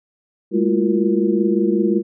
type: tone cluster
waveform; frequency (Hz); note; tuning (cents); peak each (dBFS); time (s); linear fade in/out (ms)
sine; 203.5 / 221.3 / 334.6 / 360 / 471.3; G#3 / A3 / E4 / F#4 / A#4; -35 / +10 / +26 / -47 / +19; -19 / -24 / -19 / -20 / -26; 0.51-2.03; 50
effects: none